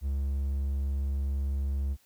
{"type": "tone", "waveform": "triangle", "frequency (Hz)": 69, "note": "C#2", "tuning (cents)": -7, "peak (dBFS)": -25, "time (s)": [0.01, 1.97], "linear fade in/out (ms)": 50, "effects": ["white hiss -65 dBFS RMS until 2.05 s"]}